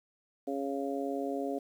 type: harmonic tone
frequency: 138.59 Hz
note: C#3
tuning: in tune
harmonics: 2 / 3 / 4 / 5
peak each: -35 / -37 / -38 / -39 dBFS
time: 0.47-1.59 s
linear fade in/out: 10 ms
effects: 10-bit